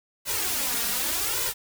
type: noise with flanger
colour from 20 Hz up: white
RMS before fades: -27 dBFS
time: 0.25-1.54 s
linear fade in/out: 50 ms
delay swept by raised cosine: 2 to 4.3 ms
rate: 0.86 Hz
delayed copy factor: +1
effects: none